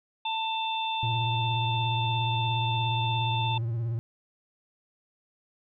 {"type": "harmonic tone", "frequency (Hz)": 890, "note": "A5", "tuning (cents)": 20, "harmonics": [1, 3, 4], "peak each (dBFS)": [-29, -36, -33], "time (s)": [0.25, 3.58], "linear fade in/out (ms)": 5}
{"type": "tone with vibrato", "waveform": "triangle", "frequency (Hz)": 115.8, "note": "A#2", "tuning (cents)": -11, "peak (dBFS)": -25, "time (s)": [1.03, 3.99], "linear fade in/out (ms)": 0, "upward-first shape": "sine", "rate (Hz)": 17, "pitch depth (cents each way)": 62}
{"effects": []}